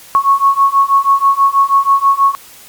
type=beating tone pair; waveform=sine; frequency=1100 / 1106.2 Hz; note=C#6 / C#6; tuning=-14 / -4 cents; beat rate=6.2 Hz; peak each=-11 / -10 dBFS; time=0.15-2.35 s; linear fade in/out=0 ms; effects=white hiss -38 dBFS RMS until 2.68 s + MP3 96 kbps